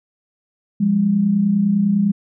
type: tone pair together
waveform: sine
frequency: 173.65 / 203.6 Hz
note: F3 / G#3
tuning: -10 / -34 cents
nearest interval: minor third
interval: 276 cents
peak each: -21 / -14 dBFS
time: 0.8-2.12 s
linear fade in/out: 10 ms
effects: none